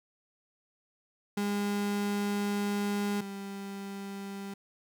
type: tone pair in turn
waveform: 35% pulse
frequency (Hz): 203.7 / 197.9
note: G#3 / G3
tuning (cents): -33 / +17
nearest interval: minor second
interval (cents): 50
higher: first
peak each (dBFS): -27 / -36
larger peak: first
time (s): 1.37-3.21 / 3.21-4.54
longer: first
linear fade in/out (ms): 5
effects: none